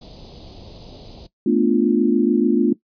pink band-stop noise, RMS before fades -39 dBFS, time 0.01-1.27 s, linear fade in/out 10 ms, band 730 to 3600 Hz, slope 24 dB/octave
sine chord, B half-diminished seventh, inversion third, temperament equal, 220 / 246.9 / 293.7 / 349.2 Hz, A3 / B3 / D4 / F4, 0 / 0 / 0 / 0 cents, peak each -19 dBFS, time 1.46-2.73 s, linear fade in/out 5 ms
effects noise-tail reverb RT60 0.1 s tail -17 dB re dry + resampled to 11025 Hz

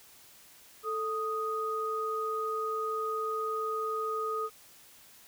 sine tone pair together, 440 / 1244.5 Hz, A4 / D#6, 0 / 0 cents, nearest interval octave + tritone, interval 1800 cents, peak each -34 / -32 dBFS, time 0.83-4.5 s, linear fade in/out 50 ms, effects white hiss -56 dBFS RMS until 5.27 s

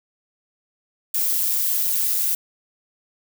violet noise with amplitude modulation, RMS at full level -18 dBFS, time 1.14-2.35 s, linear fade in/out 5 ms, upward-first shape sine, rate 180 Hz, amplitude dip 75%, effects none

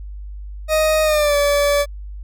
40% pulse tone with pitch glide, 624 to 575.5 Hz, D#5 to D5, +5 to -35 cents, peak -13 dBFS, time 0.68-1.86 s, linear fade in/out 50 ms, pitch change -140 cents, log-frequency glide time 1.03-1.36 s, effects added 50 Hz sine -29 dBFS peak until 2.23 s

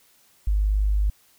sine tone, 51 Hz, G#1, 31 cents flat, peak -18 dBFS, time 0.47-1.1 s, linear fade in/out 5 ms, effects white hiss -59 dBFS RMS until 1.38 s

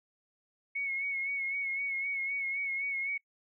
sine tone with vibrato, 2200 Hz, C#7, 14 cents flat, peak -31 dBFS, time 0.75-3.18 s, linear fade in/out 10 ms, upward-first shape sine, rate 3.9 Hz, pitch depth 41 cents each way, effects noise-tail reverb RT60 0.1 s tail -24 dB re dry

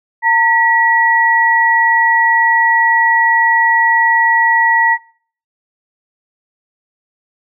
sine tone pair together, 911 / 1930.3 Hz, A#5 / B6, -40 / -40 cents, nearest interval octave + minor second, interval 1300 cents, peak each -11 dBFS, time 0.22-4.98 s, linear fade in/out 50 ms, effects noise-tail reverb RT60 0.5 s tail -22 dB re dry

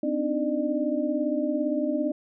sine tone cluster, 256 / 290.8 / 308.5 / 601 Hz, C4 / D4 / D#4 / D5, -38 / -17 / -15 / +40 cents, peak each -29 dBFS, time 0.03-2.12 s, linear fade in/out 5 ms, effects none

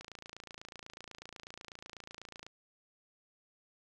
click train, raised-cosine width 0.2 ms, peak -29 dBFS, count 70, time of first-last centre 0.01-2.466 s, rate 28.1 Hz, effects none

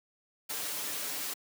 white noise with comb filter, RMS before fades -36 dBFS, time 0.49-1.34 s, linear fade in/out 10 ms, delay 6.8 ms, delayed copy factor +0.5, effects high-pass 200 Hz 12 dB/octave

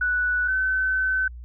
sine tone pair in turn, 1480 / 1523.4 Hz, F#6 / G6, 0 / -50 cents, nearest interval minor second, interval 50 cents, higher second, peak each -20 dBFS, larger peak neither, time 0.01-0.48 / 0.48-1.28 s, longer second, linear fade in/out 5 ms, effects added 60 Hz sine -36 dBFS peak until 1.44 s

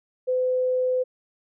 sine tone, 508 Hz, B4, 49 cents sharp, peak -20 dBFS, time 0.27-1.04 s, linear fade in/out 20 ms, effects none

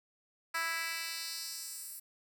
10% pulse tone with high-pass filter sweep, 329.6 Hz, E4, in tune, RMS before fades -39 dBFS, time 0.54-2 s, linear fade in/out 10 ms, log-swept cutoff 1400 to 11000 Hz, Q 1.4, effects none

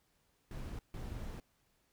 brown noise bursts at uneven times, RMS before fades -43 dBFS, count 2, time 0.51-0.79 / 0.94-1.4 s, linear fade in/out 2 ms, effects pink hiss -75 dBFS RMS until 1.92 s

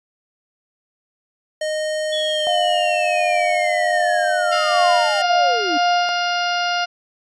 square tone with pitch glide, 618 to 612.3 Hz, D#5 to D#5, -12 to -28 cents, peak -21 dBFS, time 1.61-5.22 s, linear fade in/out 5 ms, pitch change -16 cents, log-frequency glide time 2.31-2.42 s
sine linear sweep, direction down, 3408 to 277.2 Hz, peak -22 dBFS, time 2.12-5.78 s, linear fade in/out 10 ms
sine tone with tremolo, 706 Hz, F5, 19 cents sharp, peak -17 dBFS, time 2.47-6.09 s, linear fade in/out 0 ms, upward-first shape triangle, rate 1.4 Hz, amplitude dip 30%
harmonic tone, 704 Hz, F5, 14 cents sharp, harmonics 1 / 2 / 3 / 4 / 5 / 6 / 7 / 8, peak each -21 / -23 / -32 / -26 / -37 / -33 / -30 / -36 dBFS, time 4.51-6.86 s, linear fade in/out 20 ms
effects resampled to 22050 Hz

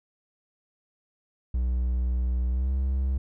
triangle tone with pitch glide, 61.74 to 66.17 Hz, B1 to C2, 0 to +20 cents, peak -21 dBFS, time 1.54-3.18 s, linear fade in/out 5 ms, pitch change +120 cents, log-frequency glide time 2.5-2.71 s, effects none

